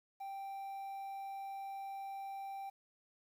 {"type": "tone with quantisation", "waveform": "triangle", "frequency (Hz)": 784, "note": "G5", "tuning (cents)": 0, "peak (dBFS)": -40, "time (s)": [0.2, 2.7], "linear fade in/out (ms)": 10, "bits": 11, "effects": []}